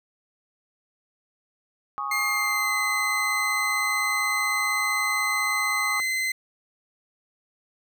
sine chord, Ab suspended fourth, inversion none, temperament equal, 830.6 / 1108.7 / 1244.5 Hz, Ab5 / Db6 / Eb6, 0 / 0 / 0 cents, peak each -35 / -30 / -31 dBFS, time 1.98-6 s, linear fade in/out 0 ms
40% pulse tone with pitch glide, 2115 to 2055 Hz, C7 to C7, +18 to -32 cents, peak -23 dBFS, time 2.11-6.32 s, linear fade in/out 5 ms, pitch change -50 cents, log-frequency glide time 2.28-2.75 s
effects none

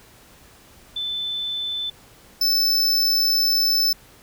sine / square tone pair in turn, 3520 / 5274 Hz, A7 / E8, 0 / 0 cents, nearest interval perfect fifth, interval 700 cents, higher second, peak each -24 / -17 dBFS, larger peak second, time 0.96-1.9 / 2.41-3.93 s, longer second, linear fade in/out 5 ms, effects pink hiss -50 dBFS RMS until 4.22 s

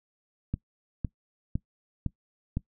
click train, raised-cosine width 5 ms, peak -16 dBFS, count 5, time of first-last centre 0.54-2.57 s, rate 1.97 Hz, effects noise-tail reverb RT60 0.1 s tail -21 dB re dry

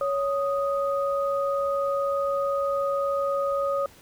sine tone pair together, 557.6 / 1244.5 Hz, C#5 / D#6, +10 / 0 cents, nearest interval octave + major second, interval 1390 cents, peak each -24 / -28 dBFS, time 0.01-3.86 s, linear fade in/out 2 ms, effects pink hiss -52 dBFS RMS until 4.01 s

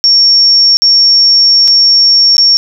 sine tone with dropouts, 5500 Hz, F8, 27 cents flat, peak -3 dBFS, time 0.04-2.57 s, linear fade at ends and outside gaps 0 ms, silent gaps 0.77-0.82 / 1.676-1.68 / 2.368-2.381 s, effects none

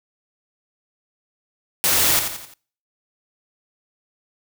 white noise with echo, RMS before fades -18 dBFS, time 1.84-2.19 s, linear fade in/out 0 ms, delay 87 ms, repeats 4, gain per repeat -7 dB, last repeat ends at 2.538 s, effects noise-tail reverb RT60 0.5 s tail -25 dB re dry

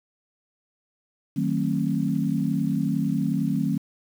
sine chord, D# diminished seventh, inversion none, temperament just, 155.56 / 186.68 / 224 / 268.8 Hz, D#3 / F#3 / A3 / C4, 0 / +16 / +31 / +47 cents, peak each -27 dBFS, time 1.36-3.78 s, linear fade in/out 10 ms, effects 8-bit

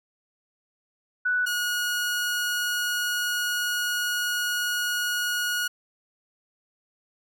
sine / sawtooth tone pair in turn, 1482 / 1449 Hz, F#6 / F#6, +2 / -37 cents, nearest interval unison, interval 39 cents, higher first, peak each -21 dBFS, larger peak neither, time 1.25-1.46 / 1.46-5.68 s, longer second, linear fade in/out 10 ms, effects none

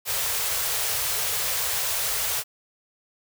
white band-stop noise, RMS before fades -26 dBFS, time 0.05-2.44 s, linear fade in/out 50 ms, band 150 to 400 Hz, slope 96 dB/octave, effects none

